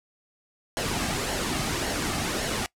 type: noise with flanger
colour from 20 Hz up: pink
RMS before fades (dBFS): -28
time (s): 0.77-2.66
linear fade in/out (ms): 0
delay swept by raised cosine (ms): 0.81 to 2.11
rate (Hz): 1.8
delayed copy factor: -0.5
effects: noise-tail reverb RT60 0.1 s tail -22 dB re dry + low-pass 10000 Hz 12 dB/octave